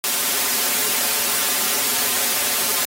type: noise with comb filter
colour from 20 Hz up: white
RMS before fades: -20 dBFS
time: 0.04-2.85 s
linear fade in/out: 0 ms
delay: 6.2 ms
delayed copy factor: -1
effects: high-pass 200 Hz 12 dB/octave + AAC 48 kbps